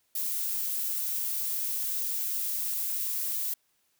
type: noise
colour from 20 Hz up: violet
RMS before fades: -31 dBFS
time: 0.15-3.54 s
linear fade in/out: 5 ms
effects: white hiss -72 dBFS RMS until 3.99 s